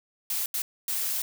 blue noise bursts at uneven times, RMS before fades -29 dBFS, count 3, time 0.3-0.46 / 0.54-0.62 / 0.88-1.22 s, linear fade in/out 2 ms, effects none

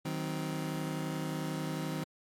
30% pulse chord, C diminished, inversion first, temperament just, 156.98 / 188.37 / 261.6 Hz, Eb3 / Gb3 / C4, +16 / +31 / 0 cents, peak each -33 / -38 / -37 dBFS, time 0.05-2.04 s, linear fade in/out 5 ms, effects MP3 64 kbps

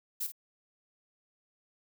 violet noise with echo, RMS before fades -34 dBFS, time 0.2-0.27 s, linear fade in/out 10 ms, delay 51 ms, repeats 1, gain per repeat -10 dB, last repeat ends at 0.321 s, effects none

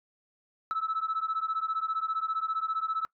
sine beating tone pair, 1300 / 1315 Hz, E6 / E6, -24 / -5 cents, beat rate 15 Hz, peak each -30 dBFS, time 0.71-3.05 s, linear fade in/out 0 ms, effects noise-tail reverb RT60 0.1 s tail -23 dB re dry + tanh soft clip ceiling -23 dBFS

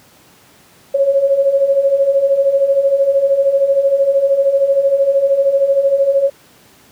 sine beating tone pair, 541 / 554 Hz, C#5 / C#5, -42 / -1 cents, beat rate 13 Hz, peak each -17 / -11 dBFS, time 0.94-6.3 s, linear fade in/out 10 ms, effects pink hiss -47 dBFS RMS until 6.91 s + high-pass 100 Hz 12 dB/octave

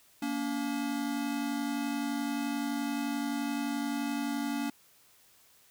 square tone pair together, 233.1 / 284.7 Hz, A#3 / C#4, 0 / +46 cents, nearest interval minor third, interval 346 cents, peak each -36 / -33 dBFS, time 0.22-4.7 s, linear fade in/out 5 ms, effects white hiss -62 dBFS RMS until 5.7 s

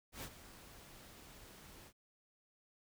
pink noise with ADSR envelope, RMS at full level -44 dBFS, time 0.12-1.93 s, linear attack 110 ms, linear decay 60 ms, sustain -13 dB, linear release 67 ms, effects none

